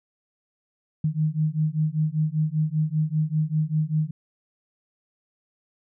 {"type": "beating tone pair", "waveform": "sine", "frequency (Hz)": [152.5, 157.6], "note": ["D#3", "D#3"], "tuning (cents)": [-34, 23], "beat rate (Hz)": 5.1, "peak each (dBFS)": [-24, -24], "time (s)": [1.04, 4.11], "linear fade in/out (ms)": 5, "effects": []}